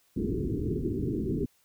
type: low-pass noise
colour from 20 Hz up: white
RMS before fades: -30 dBFS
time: 0.16-1.46 s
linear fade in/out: 10 ms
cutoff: 420 Hz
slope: 96 dB/octave
effects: white hiss -67 dBFS RMS until 1.64 s